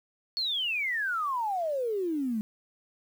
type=exponential sweep; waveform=sine; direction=down; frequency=4435 to 207.7 Hz; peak=-27 dBFS; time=0.37-2.41 s; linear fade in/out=0 ms; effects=9-bit